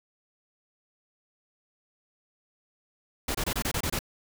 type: noise bursts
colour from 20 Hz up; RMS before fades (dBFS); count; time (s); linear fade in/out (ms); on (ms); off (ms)
pink; -29; 8; 3.28-3.991; 5; 67; 25
effects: none